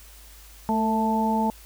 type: harmonic tone with a mistuned harmonic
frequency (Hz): 220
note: A3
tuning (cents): 0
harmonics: 1 / 2 / 3 / 4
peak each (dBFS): -23 / -32 / -32 / -24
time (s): 0.69-1.5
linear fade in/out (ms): 0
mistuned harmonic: 2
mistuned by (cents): +38
effects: added 52 Hz sine -47 dBFS peak until 1.65 s + white hiss -50 dBFS RMS until 1.65 s